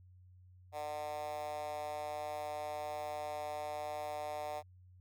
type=tone with high-pass filter; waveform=10% pulse; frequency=149.9 Hz; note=D3; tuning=36 cents sharp; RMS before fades=-41 dBFS; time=0.72-4.63 s; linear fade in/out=50 ms; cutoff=670 Hz; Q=5.5; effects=added 91 Hz sine -57 dBFS peak until 5 s